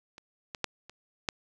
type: clicks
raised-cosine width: 0.2 ms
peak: -29 / -20 / -11 / -29 / -11 dBFS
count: 5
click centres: 0.181 / 0.548 / 0.643 / 0.896 / 1.288 s
effects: none